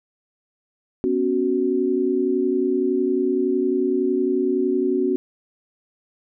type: chord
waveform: sine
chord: B suspended second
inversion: none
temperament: just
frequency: 246.9 / 277.8 / 370.4 Hz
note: B3 / C#4 / F#4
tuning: 0 / +4 / +2 cents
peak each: -25 / -23 / -20 dBFS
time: 1.04-5.16 s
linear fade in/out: 0 ms
effects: none